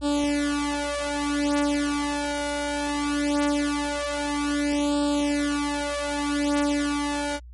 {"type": "tone with flanger", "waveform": "sawtooth", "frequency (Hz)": 289.8, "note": "D4", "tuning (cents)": -23, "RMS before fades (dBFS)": -25, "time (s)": [0.01, 7.4], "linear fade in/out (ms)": 50, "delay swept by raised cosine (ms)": [0.24, 4.84], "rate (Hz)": 0.2, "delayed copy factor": 1, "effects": ["added 60 Hz sine -40 dBFS peak until 7.53 s", "MP3 48 kbps"]}